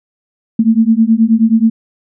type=beating tone pair; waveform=sine; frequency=220 / 229.4 Hz; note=A3 / A#3; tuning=0 / -28 cents; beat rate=9.4 Hz; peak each=-10 dBFS; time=0.59-1.7 s; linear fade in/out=5 ms; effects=none